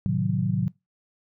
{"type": "chord", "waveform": "sine", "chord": "A diminished seventh", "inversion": "none", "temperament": "equal", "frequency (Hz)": [110, 130.81, 155.56, 185], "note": ["A2", "C3", "Eb3", "Gb3"], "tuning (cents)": [0, 0, 0, 0], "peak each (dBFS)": [-28, -28, -28, -25], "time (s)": [0.06, 0.68], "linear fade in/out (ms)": 0, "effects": ["noise-tail reverb RT60 0.2 s tail -21 dB re dry"]}